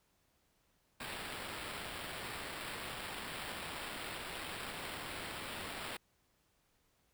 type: noise with sample-and-hold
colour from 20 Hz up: violet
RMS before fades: -44 dBFS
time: 1-5.97 s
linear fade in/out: 5 ms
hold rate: 6300 Hz
effects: pink hiss -75 dBFS RMS until 7.13 s